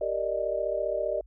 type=chord; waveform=sine; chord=Eb major seventh; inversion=first; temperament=equal; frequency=392 / 466.2 / 587.3 / 622.3 Hz; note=G4 / Bb4 / D5 / Eb5; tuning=0 / 0 / 0 / 0 cents; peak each=-35 / -34 / -30 / -30 dBFS; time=0.01-1.21 s; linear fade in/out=5 ms; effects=added 50 Hz sine -50 dBFS peak until 1.26 s